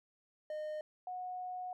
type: tone pair in turn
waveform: triangle / sine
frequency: 612 / 730.9 Hz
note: D#5 / F#5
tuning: -29 / -21 cents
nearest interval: minor third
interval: 308 cents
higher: second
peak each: -36 / -39 dBFS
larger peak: first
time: 0.5-0.81 / 1.07-1.73 s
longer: second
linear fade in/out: 2 ms
effects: none